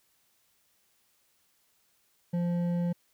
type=tone with hard clipping; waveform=triangle; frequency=173.8 Hz; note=F3; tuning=8 cents flat; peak=-28 dBFS; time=2.33-2.93 s; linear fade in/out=10 ms; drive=11 dB; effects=white hiss -70 dBFS RMS until 3.13 s